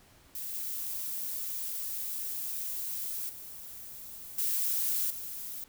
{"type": "noise with level steps", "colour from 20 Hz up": "violet", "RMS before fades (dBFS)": [-38, -36, -45, -30, -40], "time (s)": [0.35, 5.64], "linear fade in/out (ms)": 2, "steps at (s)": [0.54, 3.29, 4.38, 5.1], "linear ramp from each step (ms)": 5, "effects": ["pink hiss -60 dBFS RMS until 5.68 s"]}